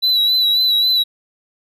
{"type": "tone with vibrato", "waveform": "triangle", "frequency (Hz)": 3951, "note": "B7", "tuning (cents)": 0, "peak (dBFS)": -11, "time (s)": [0.02, 1.04], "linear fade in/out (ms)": 20, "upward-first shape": "sine", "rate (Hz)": 3.7, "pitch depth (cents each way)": 41, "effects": []}